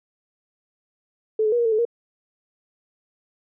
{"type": "tone with pitch steps", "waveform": "sine", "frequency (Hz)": [435.9, 428.1, 480.2, 471.7, 449, 430.9, 470.2], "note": ["A4", "A4", "B4", "A#4", "A4", "A4", "A#4"], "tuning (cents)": [-16, -47, -49, 20, 35, -36, 15], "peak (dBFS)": -17, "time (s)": [1.39, 1.852], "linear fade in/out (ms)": 5, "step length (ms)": 66, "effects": []}